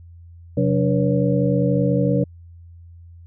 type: tone cluster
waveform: sine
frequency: 131.8 / 182.3 / 289.6 / 483.8 / 558 Hz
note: C3 / F#3 / D4 / B4 / C#5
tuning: +13 / -25 / -24 / -36 / +11 cents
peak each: -20 / -21 / -23 / -23 / -25 dBFS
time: 0.57-2.24 s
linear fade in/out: 5 ms
effects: added 85 Hz sine -40 dBFS peak until 3.26 s